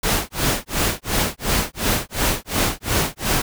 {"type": "noise with tremolo", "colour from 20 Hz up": "pink", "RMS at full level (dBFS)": -18, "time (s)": [0.03, 3.42], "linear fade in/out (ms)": 5, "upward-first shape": "sine", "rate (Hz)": 2.8, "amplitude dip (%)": 100, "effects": []}